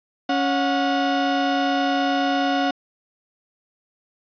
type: tone pair together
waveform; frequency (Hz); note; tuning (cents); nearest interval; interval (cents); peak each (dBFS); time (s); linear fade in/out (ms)
35% pulse; 277.2 / 727.7; C#4 / F#5; 0 / -29; octave + perfect fourth; 1671; -20; 0.29-2.71; 5
effects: resampled to 11025 Hz + 9-bit